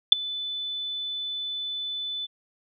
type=tone with ADSR envelope; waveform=sine; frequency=3500 Hz; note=A7; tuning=10 cents flat; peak=-5 dBFS; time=0.12-2.27 s; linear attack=4 ms; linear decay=9 ms; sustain=-24 dB; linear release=26 ms; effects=none